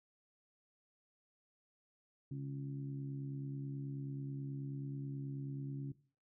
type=harmonic tone; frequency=69.3 Hz; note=C#2; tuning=in tune; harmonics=2 / 3 / 4 / 5; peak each=-40 / -56 / -47 / -56 dBFS; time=2.31-5.92 s; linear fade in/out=5 ms; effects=noise-tail reverb RT60 0.4 s tail -17 dB re dry